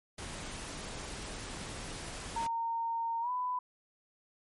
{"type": "noise", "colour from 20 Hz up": "pink", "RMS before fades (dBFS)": -42, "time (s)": [0.18, 2.47], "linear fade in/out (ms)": 5}
{"type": "tone with pitch glide", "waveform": "sine", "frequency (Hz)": [920, 997.5], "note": ["A#5", "B5"], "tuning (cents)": [-23, 17], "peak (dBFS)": -31, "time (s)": [2.36, 3.59], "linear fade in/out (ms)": 5, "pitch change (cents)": 140, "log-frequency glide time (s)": [3.21, 3.3]}
{"effects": ["MP3 48 kbps"]}